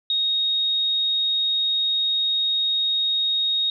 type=tone; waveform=sine; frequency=3740 Hz; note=A#7; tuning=5 cents sharp; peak=-19 dBFS; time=0.1-3.7 s; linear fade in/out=2 ms; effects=none